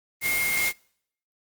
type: tone in noise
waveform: sine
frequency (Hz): 2133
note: C7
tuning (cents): +33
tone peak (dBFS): -23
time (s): 0.21-0.73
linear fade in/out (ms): 50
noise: white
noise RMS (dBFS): -28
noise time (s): 0.21-0.73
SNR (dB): +2
effects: noise-tail reverb RT60 0.7 s tail -26 dB re dry + Opus 24 kbps